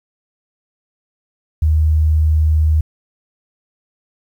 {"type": "tone", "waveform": "sine", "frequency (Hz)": 77.78, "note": "D#2", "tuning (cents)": 0, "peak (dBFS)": -10, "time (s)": [1.62, 2.81], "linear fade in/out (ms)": 5, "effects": ["8-bit"]}